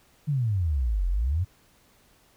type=exponential two-way sweep; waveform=sine; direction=down then up; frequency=155.4 to 42.09 to 97.6 Hz; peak=-22 dBFS; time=0.27-1.45 s; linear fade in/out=20 ms; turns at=1.08 s; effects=pink hiss -61 dBFS RMS until 2.36 s